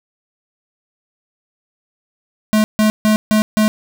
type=tone bursts; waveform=square; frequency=214.9 Hz; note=A3; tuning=41 cents flat; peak=-11 dBFS; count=5; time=2.53-3.68 s; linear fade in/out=0 ms; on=110 ms; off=150 ms; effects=none